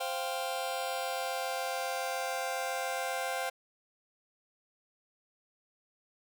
sawtooth chord, C suspended fourth, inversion none, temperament just, 523.3 / 697.7 / 784.9 Hz, C5 / F5 / G5, 0 / -2 / +2 cents, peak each -33 dBFS, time 0-3.5 s, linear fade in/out 10 ms, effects none

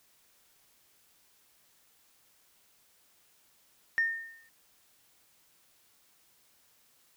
sine tone with exponential decay, 1824 Hz, A#6, 38 cents flat, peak -21 dBFS, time 3.98-4.49 s, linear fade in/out 0 ms, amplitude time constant 110 ms, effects tanh soft clip ceiling -19 dBFS + white hiss -66 dBFS RMS until 7.16 s

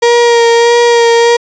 35% pulse tone with vibrato, 470.3 Hz, A#4, 15 cents sharp, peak -3 dBFS, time 0.02-1.37 s, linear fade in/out 10 ms, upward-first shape sine, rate 1.6 Hz, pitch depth 20 cents each way, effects resampled to 16000 Hz + 7-bit

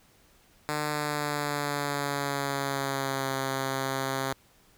5% pulse tone with pitch glide, 150 to 134.41 Hz, D3 to C3, +37 to +47 cents, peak -17 dBFS, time 0.69-4.33 s, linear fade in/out 0 ms, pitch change -190 cents, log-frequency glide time 0.83-3.37 s, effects pink hiss -61 dBFS RMS until 4.77 s

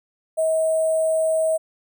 sine tone with sample-and-hold, 640 Hz, D#5, 49 cents sharp, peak -17 dBFS, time 0.37-1.58 s, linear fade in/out 20 ms, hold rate 8820 Hz, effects none

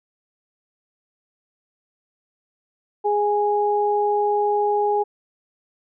sine tone pair together, 413.9 / 827.8 Hz, G#4 / G#5, -6 / -6 cents, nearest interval octave, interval 1200 cents, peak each -20 dBFS, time 3.04-5.04 s, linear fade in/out 20 ms, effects none

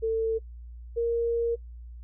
sine tone pair in turn, 448 / 466.6 Hz, A4 / A#4, +31 / +2 cents, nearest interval minor second, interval 71 cents, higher second, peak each -23 dBFS, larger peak neither, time 0.02-0.39 / 0.96-1.56 s, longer second, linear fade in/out 20 ms, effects noise-tail reverb RT60 0.1 s tail -22 dB re dry + added 59 Hz sine -40 dBFS peak until 2.03 s

